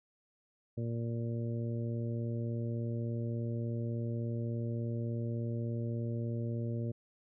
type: harmonic tone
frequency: 116.54 Hz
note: A#2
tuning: in tune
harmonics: 1 / 2 / 3 / 4 / 5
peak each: -34 / -40 / -44 / -46 / -48 dBFS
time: 0.77-6.92 s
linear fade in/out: 10 ms
effects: none